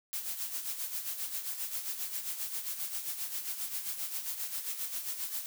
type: noise with tremolo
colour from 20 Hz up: blue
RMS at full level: -35 dBFS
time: 0.13-5.46 s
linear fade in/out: 0 ms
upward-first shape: sine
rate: 7.5 Hz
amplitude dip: 60%
effects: none